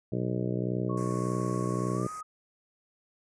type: harmonic tone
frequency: 61.74 Hz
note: B1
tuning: in tune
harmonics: 2 / 3 / 4 / 5 / 6 / 7 / 8 / 9 / 10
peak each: -32 / -33 / -42 / -36 / -36 / -38 / -44 / -43 / -43 dBFS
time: 0.12-2.07 s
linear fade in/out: 5 ms
type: tone with pitch glide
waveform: sine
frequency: 1104 to 1253.6 Hz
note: C#6 to D#6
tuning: -7 to +13 cents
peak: -37 dBFS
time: 0.89-2.23 s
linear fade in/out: 10 ms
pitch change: +220 cents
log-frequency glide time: 1.93-2.1 s
type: band-stop noise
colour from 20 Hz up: white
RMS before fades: -46 dBFS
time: 0.97-2.21 s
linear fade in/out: 5 ms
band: 2200 to 5400 Hz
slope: 48 dB/octave
effects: resampled to 22050 Hz